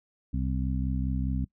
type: harmonic tone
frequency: 64.9 Hz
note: C2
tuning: 13 cents flat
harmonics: 1 / 2 / 3 / 4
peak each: -29 / -32 / -34 / -35 dBFS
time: 0.33-1.45 s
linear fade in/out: 10 ms
effects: noise-tail reverb RT60 0.1 s tail -21 dB re dry